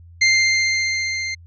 sawtooth tone with level ramp, 2095 Hz, C7, 2 cents sharp, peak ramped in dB -8 to -20 dBFS, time 0.21-1.35 s, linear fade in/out 10 ms, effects added 85 Hz sine -41 dBFS peak until 1.46 s + resampled to 16000 Hz

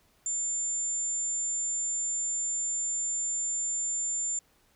sine tone, 7200 Hz, A8, 39 cents sharp, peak -28 dBFS, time 0.26-4.39 s, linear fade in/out 2 ms, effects pink hiss -66 dBFS RMS until 4.75 s

